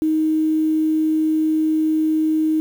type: tone with quantisation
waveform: sine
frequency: 313.4 Hz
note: D#4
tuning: 13 cents sharp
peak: -15 dBFS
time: 0.02-2.6 s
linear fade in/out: 0 ms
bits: 7
effects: none